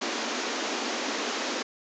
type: band-pass noise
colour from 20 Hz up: pink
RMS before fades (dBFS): -31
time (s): 0.01-1.63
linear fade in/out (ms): 10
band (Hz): 220 to 7000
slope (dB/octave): 96
effects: none